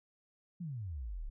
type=exponential sweep; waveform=sine; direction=down; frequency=185 to 31.48 Hz; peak=-38 dBFS; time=0.6-1.3 s; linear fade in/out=10 ms; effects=none